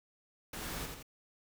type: noise with echo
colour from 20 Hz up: pink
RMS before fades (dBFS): -42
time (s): 0.53-0.86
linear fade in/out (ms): 5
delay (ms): 84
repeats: 2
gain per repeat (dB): -4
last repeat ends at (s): 1.028
effects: none